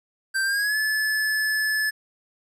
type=tone with pitch glide; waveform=square; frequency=1568 to 1729.8 Hz; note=G6 to A6; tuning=0 to -30 cents; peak=-22 dBFS; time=0.34-1.91 s; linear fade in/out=20 ms; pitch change=+170 cents; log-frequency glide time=0.44-0.77 s; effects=resampled to 32000 Hz + 10-bit